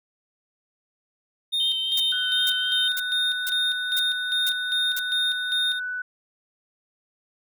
triangle tone with tremolo, 3670 Hz, A#7, 28 cents flat, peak -20 dBFS, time 1.52-5.8 s, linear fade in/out 20 ms, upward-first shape square, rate 2.5 Hz, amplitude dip 60%
sine tone with vibrato, 3125 Hz, G7, 6 cents flat, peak -25 dBFS, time 1.6-2.88 s, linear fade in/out 2 ms, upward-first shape sine, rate 3.9 Hz, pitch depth 18 cents each way
blue noise bursts, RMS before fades -30 dBFS, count 7, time 1.97-4.993 s, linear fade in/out 2 ms, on 29 ms, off 470 ms
sine tone, 1490 Hz, F#6, 12 cents sharp, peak -27 dBFS, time 2.12-6.02 s, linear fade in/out 5 ms
effects none

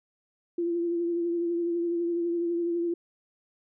sine tone with vibrato, 342.1 Hz, F4, 36 cents flat, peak -25 dBFS, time 0.58-2.94 s, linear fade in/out 5 ms, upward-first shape triangle, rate 12 Hz, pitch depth 33 cents each way, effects none

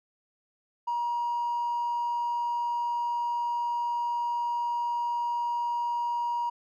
sine tone with hard clipping, 952 Hz, A#5, 36 cents sharp, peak -27 dBFS, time 0.87-6.5 s, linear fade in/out 10 ms, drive 1 dB, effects none

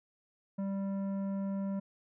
sine tone with tanh clipping, 196 Hz, G3, in tune, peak -34 dBFS, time 0.58-1.8 s, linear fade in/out 10 ms, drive 11 dB, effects none

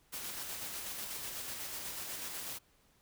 white noise with tremolo, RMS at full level -41 dBFS, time 0.12-2.59 s, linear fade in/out 20 ms, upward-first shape square, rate 8.1 Hz, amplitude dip 25%, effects pink hiss -69 dBFS RMS until 3.01 s

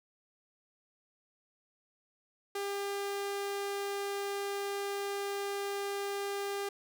sawtooth tone, 400.3 Hz, G4, 36 cents sharp, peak -30 dBFS, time 2.55-6.69 s, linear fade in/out 5 ms, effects none

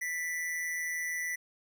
square tone with amplitude modulation, 1975.5 Hz, B6, in tune, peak -31 dBFS, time 0.01-1.36 s, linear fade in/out 10 ms, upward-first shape sine, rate 166 Hz, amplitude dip 45%, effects none

